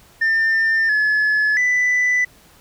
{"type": "tone with pitch steps", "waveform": "sine", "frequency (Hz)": [1798, 1712, 1989], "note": ["A6", "A6", "B6"], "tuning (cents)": [37, -48, 12], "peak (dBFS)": -12, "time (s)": [0.21, 2.25], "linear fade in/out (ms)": 10, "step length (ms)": 680, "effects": ["tanh soft clip ceiling -13 dBFS", "pink hiss -50 dBFS RMS until 2.6 s"]}